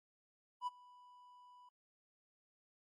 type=tone with ADSR envelope; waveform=triangle; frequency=988 Hz; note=B5; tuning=in tune; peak=-33 dBFS; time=0.61-1.69 s; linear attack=59 ms; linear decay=24 ms; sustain=-24 dB; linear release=4 ms; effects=AAC 32 kbps